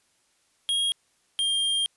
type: tone pair in turn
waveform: square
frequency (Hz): 3270 / 3203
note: G#7 / G7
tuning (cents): -28 / +37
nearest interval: unison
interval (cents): 35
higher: first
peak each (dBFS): -23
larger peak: neither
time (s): 0.69-0.92 / 1.39-1.86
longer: second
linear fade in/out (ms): 0
effects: white hiss -67 dBFS RMS until 1.96 s + resampled to 24000 Hz